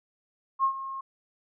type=tone with ADSR envelope; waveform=sine; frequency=1076 Hz; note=C6; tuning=48 cents sharp; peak=-19 dBFS; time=0.59-1.01 s; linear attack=48 ms; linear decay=88 ms; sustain=-14 dB; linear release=7 ms; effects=none